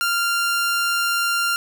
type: tone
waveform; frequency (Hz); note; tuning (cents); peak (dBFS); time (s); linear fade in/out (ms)
sawtooth; 1391; F6; -7; -15; 0.01-1.56; 0
effects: none